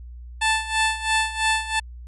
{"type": "tone with tremolo", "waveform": "15% pulse", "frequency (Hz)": 880, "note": "A5", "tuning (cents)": 0, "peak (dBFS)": -11, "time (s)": [0.41, 1.8], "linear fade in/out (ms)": 10, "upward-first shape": "sine", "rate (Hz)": 3, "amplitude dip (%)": 80, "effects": ["added 60 Hz sine -36 dBFS peak until 2.07 s", "resampled to 24000 Hz"]}